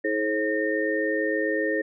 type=tone cluster; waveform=sine; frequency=320.7 / 427.6 / 536 / 1830 Hz; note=E4 / A4 / C5 / A#6; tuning=-48 / -49 / +42 / -32 cents; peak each=-28 dBFS; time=0.04-1.82 s; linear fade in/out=10 ms; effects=none